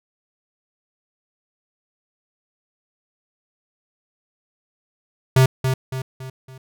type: tone with echo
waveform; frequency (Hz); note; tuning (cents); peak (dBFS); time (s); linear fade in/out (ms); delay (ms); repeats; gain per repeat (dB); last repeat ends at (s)
square; 130.81; C3; 0; -11; 5.36-5.46; 5; 280; 4; -7; 6.58
effects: none